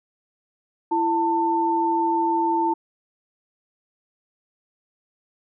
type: tone pair together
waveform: sine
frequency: 334.7 / 893.5 Hz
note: E4 / A5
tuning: +26 / +26 cents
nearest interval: octave + perfect fourth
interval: 1700 cents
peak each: -23 / -20 dBFS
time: 0.91-2.74 s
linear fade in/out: 10 ms
effects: none